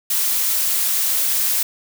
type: noise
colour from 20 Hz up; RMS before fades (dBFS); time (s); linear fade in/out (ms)
blue; -19; 0.1-1.63; 5
effects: none